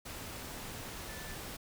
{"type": "tone in noise", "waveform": "sine", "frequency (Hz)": 1754, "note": "A6", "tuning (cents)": -6, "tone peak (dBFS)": -50, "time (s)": [1.08, 1.35], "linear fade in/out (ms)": 10, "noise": "pink", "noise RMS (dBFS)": -44, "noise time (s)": [0.05, 1.57], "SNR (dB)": -9, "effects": []}